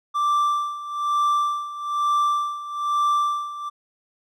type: tone with tremolo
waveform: triangle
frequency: 1174.7 Hz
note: D6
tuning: in tune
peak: -15 dBFS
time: 0.14-3.7 s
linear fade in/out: 20 ms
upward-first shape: sine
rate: 1.1 Hz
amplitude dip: 80%
effects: none